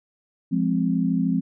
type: chord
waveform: sine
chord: F minor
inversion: none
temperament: equal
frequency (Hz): 174.61 / 207.7 / 261.6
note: F3 / Ab3 / C4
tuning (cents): 0 / 0 / 0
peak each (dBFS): -23 / -25 / -23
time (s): 0.51-1.41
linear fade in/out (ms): 20
effects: none